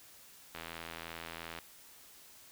click train, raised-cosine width 0.3 ms, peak -26 dBFS, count 87, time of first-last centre 0.55-1.587 s, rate 82.9 Hz, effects white hiss -57 dBFS RMS until 2.51 s

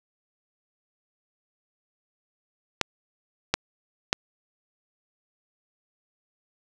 clicks, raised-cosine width 0.2 ms, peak -3 dBFS, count 3, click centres 2.813 / 3.54 / 4.129 s, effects none

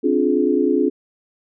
sine chord, D half-diminished seventh, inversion third, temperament just, 264.3 / 293.7 / 352.4 / 422.9 Hz, C4 / D4 / F4 / Ab4, +18 / 0 / +16 / +31 cents, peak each -20 dBFS, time 0.03-0.9 s, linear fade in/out 20 ms, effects none

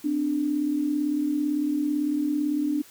sine tone pair together, 258.2 / 296.1 Hz, C4 / D4, -23 / +14 cents, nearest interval major second, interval 237 cents, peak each -30 / -23 dBFS, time 0.04-2.82 s, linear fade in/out 10 ms, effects white hiss -51 dBFS RMS until 2.9 s

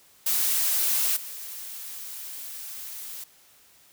blue noise with level steps, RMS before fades -24 / -38 dBFS, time 0.26-3.24 s, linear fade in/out 5 ms, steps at 1.16 s, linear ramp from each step 10 ms, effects white hiss -57 dBFS RMS until 3.92 s

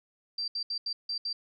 sine tone bursts at uneven times, 4699 Hz, D8, in tune, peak -30 dBFS, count 6, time 0.38-0.48 / 0.55-0.63 / 0.7-0.78 / 0.86-0.93 / 1.09-1.18 / 1.25-1.33 s, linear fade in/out 5 ms, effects none

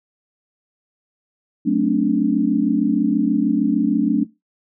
sine chord, D dominant seventh, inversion first, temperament equal with one note detuned, 185 / 220 / 267.3 / 293.7 Hz, F#3 / A3 / C4 / D4, 0 / 0 / +37 / 0 cents, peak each -23 / -20 / -21 / -18 dBFS, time 1.65-4.25 s, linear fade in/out 20 ms, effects noise-tail reverb RT60 0.2 s tail -18 dB re dry

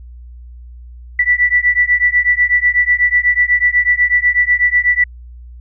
sine beating tone pair, 1961 / 1969.1 Hz, B6 / B6, -13 / -6 cents, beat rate 8.1 Hz, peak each -13 dBFS, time 1.19-5.04 s, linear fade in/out 5 ms, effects added 60 Hz sine -32 dBFS peak until 5.6 s

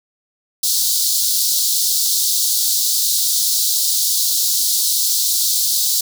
pink high-pass noise, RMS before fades -17 dBFS, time 0.63-6.01 s, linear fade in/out 5 ms, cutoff 3900 Hz, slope 48 dB/octave, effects none

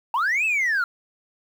sine linear two-way sweep, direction up then down, 872 to 2660 to 1355 Hz, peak -17 dBFS, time 0.14-0.84 s, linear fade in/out 2 ms, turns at 0.45 s, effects tanh soft clip ceiling -18 dBFS + 8-bit

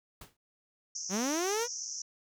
pink noise with exponential decay, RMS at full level -44 dBFS, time 0.21-0.37 s, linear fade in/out 5 ms, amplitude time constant 34 ms
white band-pass noise, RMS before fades -39 dBFS, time 0.95-2.02 s, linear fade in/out 5 ms, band 5500 to 6400 Hz, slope 96 dB/octave
sawtooth linear sweep, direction up, 175 to 494.8 Hz, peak -26 dBFS, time 1.09-1.68 s, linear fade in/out 50 ms
effects none

